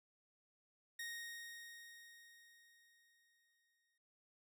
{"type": "tone with exponential decay", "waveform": "sawtooth", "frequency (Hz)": 1864.7, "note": "A#6", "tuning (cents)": 0, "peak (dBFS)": -40, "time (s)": [0.99, 3.98], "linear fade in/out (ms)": 5, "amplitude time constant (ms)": 650, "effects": []}